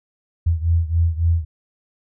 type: beating tone pair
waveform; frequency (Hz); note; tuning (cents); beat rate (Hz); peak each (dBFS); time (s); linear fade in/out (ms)
sine; 82.41 / 86.01; E2 / F2; 0 / -26; 3.6; -17 / -20; 0.46-1.45; 10
effects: none